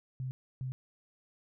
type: tone bursts at uneven times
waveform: sine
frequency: 129.6 Hz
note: C3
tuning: 16 cents flat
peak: -34 dBFS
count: 2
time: 0.2-0.31 / 0.61-0.72 s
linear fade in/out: 0 ms
effects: none